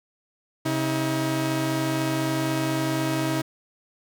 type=tone pair together; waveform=sawtooth; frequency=134.2 / 318.5 Hz; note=C3 / D#4; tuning=+44 / +41 cents; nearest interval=octave + minor third; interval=1497 cents; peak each=-23 / -21 dBFS; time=0.65-3.42 s; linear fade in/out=10 ms; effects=none